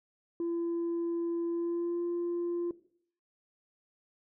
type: tone with pitch glide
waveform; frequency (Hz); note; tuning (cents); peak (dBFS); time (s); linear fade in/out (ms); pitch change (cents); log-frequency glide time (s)
sine; 339.1 to 346; E4 to F4; +49 to -16; -28; 0.4-2.71; 2; +35; 1.49-2.03
effects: noise-tail reverb RT60 0.6 s tail -18 dB re dry + tanh soft clip ceiling -28 dBFS